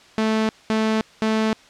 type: tone bursts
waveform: sawtooth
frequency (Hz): 219.1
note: A3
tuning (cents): -7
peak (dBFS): -14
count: 3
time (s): 0.18-1.53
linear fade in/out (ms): 0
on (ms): 310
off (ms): 210
effects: white hiss -49 dBFS RMS until 1.69 s + low-pass 5000 Hz 12 dB/octave